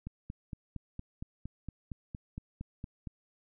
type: click train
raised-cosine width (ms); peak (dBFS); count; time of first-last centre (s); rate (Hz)
5; -27; 14; 0.07-3.072; 4.33
effects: none